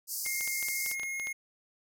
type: band-pass noise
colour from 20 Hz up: white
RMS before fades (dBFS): -36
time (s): 0.07-0.96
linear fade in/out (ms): 50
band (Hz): 4600 to 16000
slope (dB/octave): 96
type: tone with pitch glide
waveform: square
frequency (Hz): 2130 to 2151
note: C7 to C7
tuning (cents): +30 to +47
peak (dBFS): -34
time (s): 0.25-1.33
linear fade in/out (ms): 10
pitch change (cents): +17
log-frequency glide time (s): 0.59-1.06
type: clicks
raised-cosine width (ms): 0.2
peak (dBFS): -25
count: 11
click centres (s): 0.263 / 0.409 / 0.476 / 0.627 / 0.685 / 0.862 / 0.914 / 0.997 / 1.033 / 1.198 / 1.271
effects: none